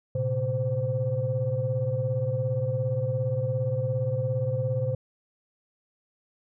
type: tone cluster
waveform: sine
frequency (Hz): 114.3 / 131.6 / 518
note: A#2 / C3 / C5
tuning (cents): -34 / +10 / -17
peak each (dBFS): -28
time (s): 0.15-4.95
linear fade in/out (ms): 5
effects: tanh soft clip ceiling -16 dBFS